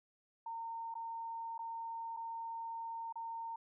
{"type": "tone with dropouts", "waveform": "sine", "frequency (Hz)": 915, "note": "A#5", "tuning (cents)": -32, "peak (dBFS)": -40, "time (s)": [0.46, 3.56], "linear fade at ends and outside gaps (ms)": 5, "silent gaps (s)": [[0.942, 0.952], [1.58, 1.59], [2.166, 2.17], [3.126, 3.156]], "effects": []}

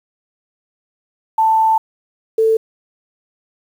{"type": "tone pair in turn", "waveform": "sine", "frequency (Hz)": [885, 444.4], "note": ["A5", "A4"], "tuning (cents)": [10, 17], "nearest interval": "octave", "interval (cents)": 1193, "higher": "first", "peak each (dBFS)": -10, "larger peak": "neither", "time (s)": [[1.38, 1.78], [2.38, 2.57]], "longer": "first", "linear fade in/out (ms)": 5, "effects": ["7-bit"]}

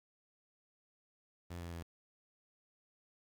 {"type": "tone with pitch steps", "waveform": "sawtooth", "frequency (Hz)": [87, 85.55, 84.13], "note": ["F2", "F2", "E2"], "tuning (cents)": [-6, -35, 36], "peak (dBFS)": -39, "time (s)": [1.5, 1.83], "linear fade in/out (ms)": 10, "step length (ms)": 110, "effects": ["11-bit"]}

